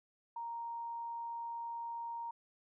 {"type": "tone", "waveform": "sine", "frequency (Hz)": 932.3, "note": "A#5", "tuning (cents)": 0, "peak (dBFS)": -39, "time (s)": [0.36, 2.31], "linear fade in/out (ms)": 5, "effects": []}